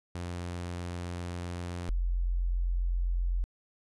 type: tone pair in turn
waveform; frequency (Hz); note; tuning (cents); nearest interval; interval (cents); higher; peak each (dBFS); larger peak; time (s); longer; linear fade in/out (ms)
sawtooth / sine; 87.7 / 43.85; F2 / F1; +8 / +8; octave; 1200; first; -31 / -26; second; 0.15-1.89 / 1.89-3.44; first; 0
effects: resampled to 24000 Hz